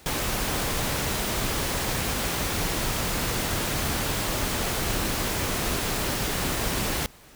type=noise; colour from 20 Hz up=pink; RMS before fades=-27 dBFS; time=0.06-7.06 s; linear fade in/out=0 ms; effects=pink hiss -51 dBFS RMS until 7.35 s